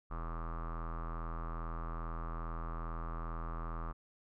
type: tone with low-pass filter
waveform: square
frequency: 41.2 Hz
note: E1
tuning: in tune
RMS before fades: -40 dBFS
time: 0.1-3.93 s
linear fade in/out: 20 ms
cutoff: 1200 Hz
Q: 8.3
effects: none